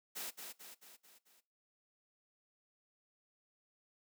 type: noise with echo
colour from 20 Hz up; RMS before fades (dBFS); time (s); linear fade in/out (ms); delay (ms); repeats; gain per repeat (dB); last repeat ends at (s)
white; -43; 0.15-0.31; 20; 220; 5; -5; 1.41
effects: noise-tail reverb RT60 0.3 s tail -19 dB re dry + high-pass 200 Hz 12 dB/octave